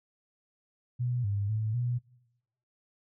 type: tone with pitch steps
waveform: sine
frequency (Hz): 123 / 100.9 / 109 / 121.9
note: B2 / G#2 / A2 / B2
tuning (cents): -7 / -49 / -16 / -22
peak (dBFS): -27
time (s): 0.99-1.99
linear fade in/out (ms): 20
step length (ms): 250
effects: noise-tail reverb RT60 1.0 s tail -24 dB re dry